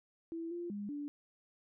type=tone with pitch steps; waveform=sine; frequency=331 / 346.5 / 204.3 / 290.3 Hz; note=E4 / F4 / G#3 / D4; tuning=+7 / -14 / -28 / -20 cents; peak=-38 dBFS; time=0.32-1.08 s; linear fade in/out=0 ms; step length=190 ms; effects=none